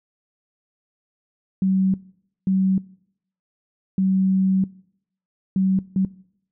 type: tone bursts at uneven times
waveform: sine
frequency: 190 Hz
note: F#3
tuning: 46 cents sharp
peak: -16 dBFS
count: 5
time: 1.62-1.94 / 2.47-2.78 / 3.98-4.64 / 5.56-5.79 / 5.96-6.05 s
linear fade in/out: 2 ms
effects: noise-tail reverb RT60 0.7 s tail -21 dB re dry